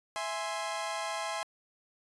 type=chord; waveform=sawtooth; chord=E augmented; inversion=none; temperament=equal; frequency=659.3 / 830.6 / 1046.5 Hz; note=E5 / G#5 / B#5; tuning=0 / 0 / 0 cents; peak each=-34 dBFS; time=0.16-1.43 s; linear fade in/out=0 ms; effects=resampled to 24000 Hz